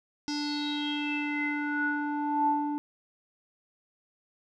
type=tone with low-pass filter sweep; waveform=square; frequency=293.7 Hz; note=D4; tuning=in tune; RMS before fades=-30 dBFS; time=0.28-2.78 s; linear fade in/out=0 ms; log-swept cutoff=5400 to 680 Hz; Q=8.4; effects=none